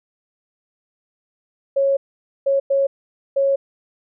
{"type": "tone bursts at uneven times", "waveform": "sine", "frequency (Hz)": 550, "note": "C#5", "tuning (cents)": -14, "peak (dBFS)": -14, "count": 4, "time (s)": [[1.76, 1.97], [2.46, 2.6], [2.7, 2.87], [3.36, 3.56]], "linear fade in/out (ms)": 10, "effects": []}